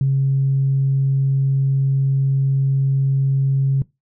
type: tone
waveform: sine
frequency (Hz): 136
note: C#3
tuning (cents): -33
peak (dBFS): -13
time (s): 0.01-3.82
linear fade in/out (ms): 2
effects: noise-tail reverb RT60 0.2 s tail -21 dB re dry + tanh soft clip ceiling -9 dBFS